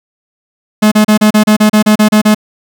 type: tone bursts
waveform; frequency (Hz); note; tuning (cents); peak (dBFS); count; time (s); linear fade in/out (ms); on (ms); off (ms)
45% pulse; 213.1; G#3; +45; -4; 12; 0.82-2.347; 10; 97; 33
effects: none